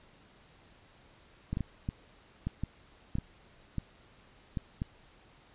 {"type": "clicks", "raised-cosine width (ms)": 5, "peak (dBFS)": -20, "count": 11, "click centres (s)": [1.53, 1.571, 1.607, 1.889, 2.47, 2.636, 3.154, 3.185, 3.783, 4.572, 4.819], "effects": ["pink hiss -60 dBFS RMS until 5.54 s", "resampled to 8000 Hz"]}